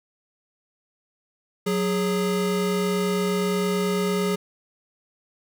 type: tone pair together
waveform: square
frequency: 184.28 / 413.7 Hz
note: F#3 / G#4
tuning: -7 / -7 cents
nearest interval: octave + major second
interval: 1400 cents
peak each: -25 dBFS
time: 1.66-4.36 s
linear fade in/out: 10 ms
effects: none